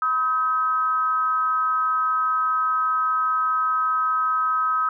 sine tone with amplitude modulation, 1274 Hz, D#6, 41 cents sharp, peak -16 dBFS, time 0.02-4.89 s, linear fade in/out 2 ms, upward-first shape sine, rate 275 Hz, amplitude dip 60%, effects none

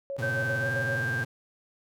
sine tone with tremolo, 553 Hz, C#5, 4 cents flat, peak -31 dBFS, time 0.1-1.02 s, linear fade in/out 0 ms, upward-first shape square, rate 7.6 Hz, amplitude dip 60%
40% pulse tone with vibrato, 121.6 Hz, B2, 26 cents flat, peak -30 dBFS, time 0.18-1.25 s, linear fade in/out 10 ms, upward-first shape triangle, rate 19 Hz, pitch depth 270 cents each way
sine tone with pitch glide, 1550 to 1585.3 Hz, G6 to G6, -20 to +19 cents, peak -28 dBFS, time 0.22-1.24 s, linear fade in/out 10 ms, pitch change +39 cents, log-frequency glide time 0.61-0.67 s
effects none

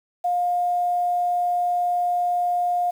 sine tone with quantisation, 709 Hz, F5, 26 cents sharp, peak -19 dBFS, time 0.24-2.91 s, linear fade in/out 10 ms, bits 8, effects none

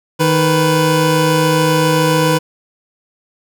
25% pulse tone pair together, 156.29 / 496.2 Hz, D#3 / B4, +8 / +8 cents, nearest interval octave + minor sixth, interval 2000 cents, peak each -10 dBFS, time 0.19-2.39 s, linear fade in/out 20 ms, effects none

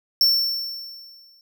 square tone with exponential decay, 5420 Hz, E8, 47 cents sharp, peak -13 dBFS, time 0.21-1.41 s, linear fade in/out 1 ms, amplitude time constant 260 ms, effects none

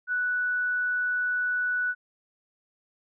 sine tone, 1480 Hz, F#6, in tune, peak -24 dBFS, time 0.07-1.95 s, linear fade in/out 50 ms, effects none

